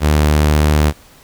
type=tone; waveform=sawtooth; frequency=75.3 Hz; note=D2; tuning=44 cents sharp; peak=-6 dBFS; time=0-0.93 s; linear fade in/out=50 ms; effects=pink hiss -45 dBFS RMS until 1.23 s